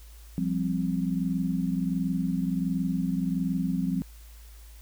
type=chord; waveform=sine; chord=F suspended second; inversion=none; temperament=equal; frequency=174.61 / 196 / 261.6 Hz; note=F3 / G3 / C4; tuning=0 / 0 / 0 cents; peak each=-28 / -30 / -30 dBFS; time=0.38-4.02 s; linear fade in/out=0 ms; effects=added 55 Hz sine -45 dBFS peak until 4.81 s + white hiss -56 dBFS RMS until 4.81 s